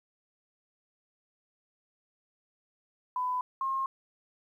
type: tone pair in turn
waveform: sine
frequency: 1001 / 1070.5 Hz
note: B5 / C6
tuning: +23 / +39 cents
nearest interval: minor second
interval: 116 cents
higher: second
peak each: -28 dBFS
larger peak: neither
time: 3.16-3.41 / 3.61-3.86 s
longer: neither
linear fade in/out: 2 ms
effects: 11-bit